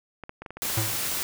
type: clicks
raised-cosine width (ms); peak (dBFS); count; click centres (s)
0.5; -23; 11; 0.237 / 0.294 / 0.42 / 0.462 / 0.506 / 0.57 / 0.631 / 0.701 / 0.782 / 0.899 / 0.937
type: noise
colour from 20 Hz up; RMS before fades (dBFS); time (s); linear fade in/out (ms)
white; -29; 0.62-1.23; 0
type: tone with exponential decay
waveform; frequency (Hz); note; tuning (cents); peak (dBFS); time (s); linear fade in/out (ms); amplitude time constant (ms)
square; 110; A2; 0; -23; 0.77-1.07; 5; 65
effects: none